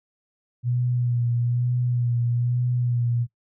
sine tone with vibrato, 121.4 Hz, B2, 29 cents flat, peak -20 dBFS, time 0.63-3.27 s, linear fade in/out 50 ms, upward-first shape sine, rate 1.1 Hz, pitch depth 30 cents each way, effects noise-tail reverb RT60 0.1 s tail -20 dB re dry

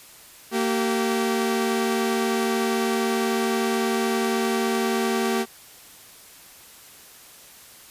sawtooth tone pair together, 229.5 / 385.8 Hz, A#3 / G4, -27 / -28 cents, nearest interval major sixth, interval 899 cents, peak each -20 dBFS, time 0.51-5.46 s, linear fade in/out 50 ms, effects white hiss -47 dBFS RMS until 7.9 s + resampled to 32000 Hz

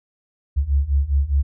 sine beating tone pair, 67.3 / 72.2 Hz, C2 / D2, +49 / -29 cents, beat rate 4.9 Hz, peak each -20 / -18 dBFS, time 0.56-1.43 s, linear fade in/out 20 ms, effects none

